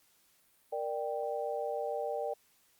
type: chord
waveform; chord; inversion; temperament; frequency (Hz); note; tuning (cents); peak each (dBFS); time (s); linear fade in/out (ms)
sine; G minor; first; equal with one note detuned; 466.2 / 592.8 / 784; Bb4 / D5 / G5; 0 / +16 / 0; -37 / -36 / -38; 0.72-2.34; 10
effects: white hiss -68 dBFS RMS until 2.79 s + Opus 48 kbps